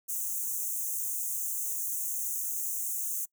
white high-pass noise, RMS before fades -33 dBFS, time 0.08-3.26 s, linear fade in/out 20 ms, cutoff 6100 Hz, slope 96 dB/octave, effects noise-tail reverb RT60 0.1 s tail -24 dB re dry

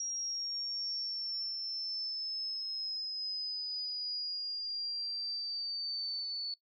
sine linear sweep, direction down, 5650 to 4452 Hz, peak -35 dBFS, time 0-6.54 s, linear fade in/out 2 ms, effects noise-tail reverb RT60 0.1 s tail -20 dB re dry

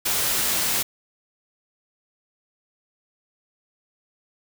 white noise, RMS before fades -23 dBFS, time 0.05-0.83 s, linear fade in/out 10 ms, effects none

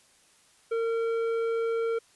sine tone with tanh clipping, 457.3 Hz, A#4, 33 cents flat, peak -27 dBFS, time 0.71-1.99 s, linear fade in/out 10 ms, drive 10 dB, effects white hiss -61 dBFS RMS until 2.15 s + resampled to 24000 Hz

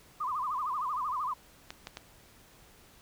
sine tone with vibrato, 1108.7 Hz, C#6, in tune, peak -30 dBFS, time 0.2-1.34 s, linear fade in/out 10 ms, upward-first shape sine, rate 13 Hz, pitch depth 200 cents each way
clicks, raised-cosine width 0.2 ms, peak -22 dBFS, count 3, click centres 1.705 / 1.871 / 1.971 s
effects pink hiss -58 dBFS RMS until 3.01 s

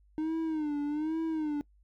triangle tone with vibrato, 306.8 Hz, D#4, 24 cents flat, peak -27 dBFS, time 0.18-1.61 s, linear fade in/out 0 ms, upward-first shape sine, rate 1.2 Hz, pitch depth 100 cents each way, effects noise-tail reverb RT60 0.1 s tail -22 dB re dry + added 50 Hz sine -60 dBFS peak until 1.83 s

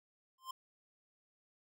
square tone with exponential growth, 1046.5 Hz, C6, in tune, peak -39 dBFS, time 0.38-0.51 s, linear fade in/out 5 ms, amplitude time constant 28 ms, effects none

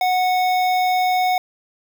square tone with notch filter, 736 Hz, F#5, 9 cents flat, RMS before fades -18 dBFS, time 0.01-1.38 s, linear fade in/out 2 ms, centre 9000 Hz, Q 0.65, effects 8-bit

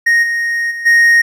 triangle tone with level steps, 1864.7 Hz, A#6, in tune, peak -6 / -12 / -19 / -4 dBFS, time 0.06-1.22 s, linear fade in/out 10 ms, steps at 0.22 / 0.7 / 0.85 s, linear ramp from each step 20 ms, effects none

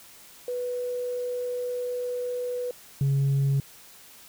sine tone pair in turn, 493 / 138.08 Hz, B4 / C#3, -3 / -6 cents, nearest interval octave + minor seventh, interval 2203 cents, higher first, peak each -27 / -18 dBFS, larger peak second, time 0.48-2.71 / 3.01-3.6 s, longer first, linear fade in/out 2 ms, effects tanh soft clip ceiling -19 dBFS + white hiss -50 dBFS RMS until 4.28 s

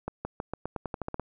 accelerating click train, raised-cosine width 1 ms, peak -18 dBFS, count 12, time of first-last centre 0.08-1.197 s, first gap 170 ms, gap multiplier 0.89, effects none

